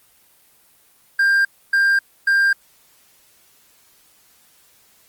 triangle tone bursts, 1594 Hz, G6, 28 cents sharp, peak -11 dBFS, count 3, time 1.19-2.53 s, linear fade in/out 5 ms, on 260 ms, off 280 ms, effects white hiss -55 dBFS RMS until 5.08 s + Opus 24 kbps

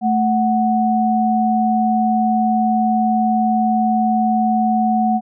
sine tone pair together, 220 / 740 Hz, A3 / F#5, 0 / 0 cents, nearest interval octave + major sixth, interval 2100 cents, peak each -16 dBFS, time 0.01-5.21 s, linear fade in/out 50 ms, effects none

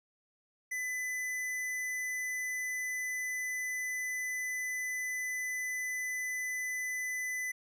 sine tone with hard clipping, 2005 Hz, B6, 26 cents sharp, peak -35 dBFS, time 0.71-7.52 s, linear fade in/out 10 ms, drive 14 dB, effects none

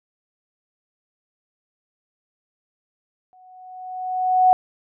sine tone with exponential growth, 740 Hz, F#5, in tune, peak -9 dBFS, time 3.33-4.53 s, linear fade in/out 0 ms, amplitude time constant 260 ms, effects none

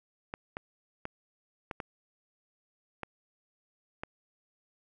clicks, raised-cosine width 0.5 ms, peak -21 dBFS, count 7, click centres 0.339 / 0.569 / 1.054 / 1.712 / 1.802 / 3.033 / 4.035 s, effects none

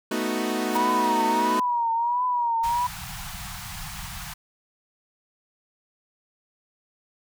sawtooth chord, B dominant seventh, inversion third, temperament equal, 220 / 246.9 / 311.1 / 370 Hz, A3 / B3 / D#4 / F#4, 0 / 0 / 0 / 0 cents, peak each -26 dBFS, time 0.11-1.6 s, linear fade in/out 5 ms
white noise with exponential growth, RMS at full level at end -32 dBFS, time 0.62-0.77 s, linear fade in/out 2 ms, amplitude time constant 32 ms
sine tone with vibrato, 955 Hz, A#5, 42 cents sharp, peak -21 dBFS, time 0.75-2.87 s, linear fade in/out 5 ms, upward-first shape triangle, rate 1.5 Hz, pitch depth 92 cents each way
pink band-stop noise, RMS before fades -36 dBFS, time 2.63-4.34 s, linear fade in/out 10 ms, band 200 to 700 Hz, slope 96 dB/octave
effects none

